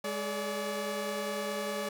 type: tone cluster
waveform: sawtooth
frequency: 206.9 / 423.8 / 576 Hz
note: G#3 / G#4 / D5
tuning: -6 / +35 / -34 cents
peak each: -35 / -35 / -31 dBFS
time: 0.04-1.89 s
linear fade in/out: 5 ms
effects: none